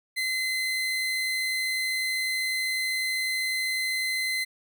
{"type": "tone", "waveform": "30% pulse", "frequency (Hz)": 2052, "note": "C7", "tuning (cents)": -34, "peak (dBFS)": -23, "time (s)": [0.16, 4.45], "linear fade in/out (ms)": 20, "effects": []}